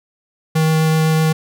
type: tone with vibrato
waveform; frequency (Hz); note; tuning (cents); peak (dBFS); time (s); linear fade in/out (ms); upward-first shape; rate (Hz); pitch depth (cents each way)
square; 158.4; D#3; +31; -13; 0.55-1.33; 10; triangle; 7.9; 8
effects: none